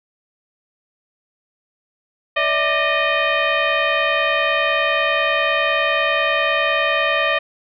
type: tone with frequency modulation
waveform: sine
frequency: 646 Hz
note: E5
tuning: 35 cents flat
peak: -15 dBFS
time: 2.36-7.39 s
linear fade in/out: 10 ms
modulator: 611 Hz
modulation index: 3.9
effects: none